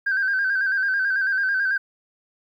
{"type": "tone with vibrato", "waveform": "sine", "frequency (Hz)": 1568, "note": "G6", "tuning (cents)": 0, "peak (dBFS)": -18, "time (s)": [0.06, 1.78], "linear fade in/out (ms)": 10, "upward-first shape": "square", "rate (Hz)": 9.1, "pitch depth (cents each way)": 48, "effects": ["tanh soft clip ceiling -15 dBFS", "10-bit"]}